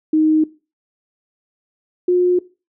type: tone pair in turn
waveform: sine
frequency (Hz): 311.9 / 358.7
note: D#4 / F4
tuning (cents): +4 / +46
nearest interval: major second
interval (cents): 242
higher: second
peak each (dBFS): -11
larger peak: neither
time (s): 0.13-0.44 / 2.08-2.39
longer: neither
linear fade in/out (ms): 5
effects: noise-tail reverb RT60 0.3 s tail -19 dB re dry